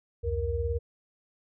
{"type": "tone cluster", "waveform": "sine", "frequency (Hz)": [68.1, 86.8, 468.6], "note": ["C#2", "F2", "A#4"], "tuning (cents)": [-30, -10, 9], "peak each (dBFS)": -31, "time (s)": [0.23, 0.79], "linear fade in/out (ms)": 20, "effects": []}